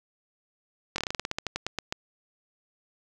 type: slowing click train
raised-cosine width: 0.2 ms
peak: -12 dBFS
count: 16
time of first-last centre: 0.96-1.925 s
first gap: 22 ms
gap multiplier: 1.14
effects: none